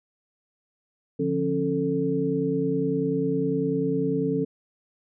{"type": "tone cluster", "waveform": "sine", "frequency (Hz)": [144.4, 174.4, 272.8, 441.4], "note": ["D3", "F3", "C#4", "A4"], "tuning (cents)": [-29, -2, -28, 5], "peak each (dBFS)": [-32, -29, -26, -26], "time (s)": [1.19, 4.45], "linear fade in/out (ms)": 10, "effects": []}